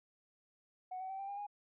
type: tone with pitch steps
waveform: sine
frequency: 740 / 755.5 / 771.4 / 787.6 / 804.2 / 821.1 Hz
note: F#5 / F#5 / G5 / G5 / G5 / G#5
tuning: 0 / +36 / -28 / +8 / +44 / -20 cents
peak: -39 dBFS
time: 0.91-1.468 s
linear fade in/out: 10 ms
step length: 93 ms
effects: tanh soft clip ceiling -36 dBFS